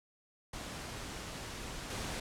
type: noise with level steps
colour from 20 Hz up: pink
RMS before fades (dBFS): -43 / -39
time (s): 0.53-2.2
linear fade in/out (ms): 5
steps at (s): 1.9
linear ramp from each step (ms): 5
effects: low-pass 9000 Hz 12 dB/octave